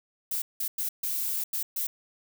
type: noise bursts at uneven times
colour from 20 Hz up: violet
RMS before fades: -30 dBFS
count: 6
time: 0.31-0.42 / 0.6-0.68 / 0.78-0.89 / 1.03-1.44 / 1.53-1.63 / 1.76-1.87 s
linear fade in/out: 5 ms
effects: none